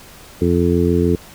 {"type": "harmonic tone", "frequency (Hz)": 86.7, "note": "F2", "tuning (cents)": -12, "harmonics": [1, 2, 3, 4, 5], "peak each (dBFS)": [-19, -19, -19, -19, -19], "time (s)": [0.41, 1.16], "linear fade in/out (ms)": 10, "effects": ["pink hiss -41 dBFS RMS until 1.34 s"]}